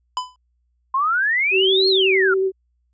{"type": "tone with exponential decay", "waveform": "square", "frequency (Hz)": 1004, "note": "B5", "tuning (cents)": 28, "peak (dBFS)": -18, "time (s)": [0.17, 0.36], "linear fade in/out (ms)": 1, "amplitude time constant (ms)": 41}
{"type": "exponential two-way sweep", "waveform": "sine", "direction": "up then down", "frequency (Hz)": [1033, 4353, 1346], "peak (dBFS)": -16, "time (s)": [0.94, 2.34], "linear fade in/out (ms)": 5, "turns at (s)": 1.88}
{"type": "tone with vibrato", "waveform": "sine", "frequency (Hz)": 382.2, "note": "G4", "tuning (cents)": -44, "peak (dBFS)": -16, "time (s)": [1.51, 2.52], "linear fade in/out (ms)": 50, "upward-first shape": "square", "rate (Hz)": 11, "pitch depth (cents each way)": 12}
{"effects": ["added 60 Hz sine -63 dBFS peak until 2.93 s", "resampled to 16000 Hz"]}